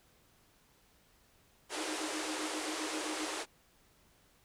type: band-pass noise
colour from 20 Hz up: pink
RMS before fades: -39 dBFS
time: 1.69-3.46 s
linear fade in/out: 50 ms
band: 320 to 10000 Hz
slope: 48 dB/octave
type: tone with tremolo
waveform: sine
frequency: 310.4 Hz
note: D#4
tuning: 4 cents flat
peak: -37 dBFS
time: 1.75-3.37 s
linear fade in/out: 50 ms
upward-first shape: sine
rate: 7.6 Hz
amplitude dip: 90%
effects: pink hiss -67 dBFS RMS until 4.44 s